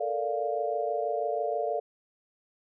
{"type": "chord", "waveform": "sine", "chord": "Bb major seventh", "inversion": "third", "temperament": "equal", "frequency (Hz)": [440, 466.2, 587.3, 698.5], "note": ["A4", "Bb4", "D5", "F5"], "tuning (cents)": [0, 0, 0, 0], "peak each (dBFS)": [-33, -35, -32, -31], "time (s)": [0, 1.8], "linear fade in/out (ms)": 10, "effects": []}